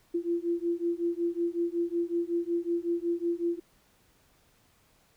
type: beating tone pair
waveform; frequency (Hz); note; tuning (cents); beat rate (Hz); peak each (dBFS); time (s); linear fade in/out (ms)
sine; 339.6 / 345; F4 / F4; -48 / -21; 5.4; -30; 0.14-3.6; 10
effects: pink hiss -65 dBFS RMS until 5.16 s